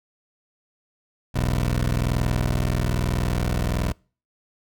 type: tone pair together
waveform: 15% pulse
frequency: 41.21 / 61.74 Hz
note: E1 / B1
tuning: 0 / 0 cents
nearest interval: perfect fifth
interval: 700 cents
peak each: -18 dBFS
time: 1.34-3.93 s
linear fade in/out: 20 ms
effects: noise-tail reverb RT60 0.4 s tail -26 dB re dry